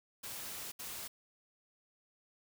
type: noise bursts at uneven times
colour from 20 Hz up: white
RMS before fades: -44 dBFS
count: 2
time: 0.23-0.72 / 0.79-1.08 s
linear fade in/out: 10 ms
effects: none